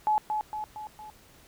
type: tone with echo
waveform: sine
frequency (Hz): 854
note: G#5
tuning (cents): +48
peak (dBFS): -21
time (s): 0.07-0.18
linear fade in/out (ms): 0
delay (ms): 230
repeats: 4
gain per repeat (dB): -5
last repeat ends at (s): 1.1
effects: pink hiss -56 dBFS RMS until 1.47 s